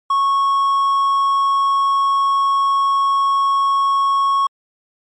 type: tone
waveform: triangle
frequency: 1102 Hz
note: C#6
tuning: 11 cents flat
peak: -11 dBFS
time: 0.1-4.47 s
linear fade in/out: 5 ms
effects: MP3 48 kbps